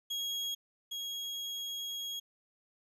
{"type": "tone pair in turn", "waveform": "35% pulse", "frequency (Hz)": [3297, 3297], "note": ["G#7", "G#7"], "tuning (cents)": [-13, -13], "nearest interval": "unison", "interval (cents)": 0, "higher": "neither", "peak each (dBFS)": [-32, -35], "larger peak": "first", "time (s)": [[0.1, 0.55], [0.91, 2.2]], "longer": "second", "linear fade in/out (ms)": 10, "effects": ["resampled to 32000 Hz"]}